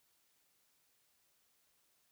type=silence; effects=white hiss -75 dBFS RMS until 2.11 s